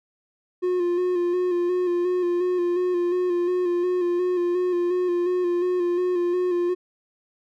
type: tone with vibrato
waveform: triangle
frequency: 356.2 Hz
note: F4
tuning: 34 cents sharp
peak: -18 dBFS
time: 0.62-6.75 s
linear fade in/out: 20 ms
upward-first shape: square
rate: 2.8 Hz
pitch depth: 29 cents each way
effects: none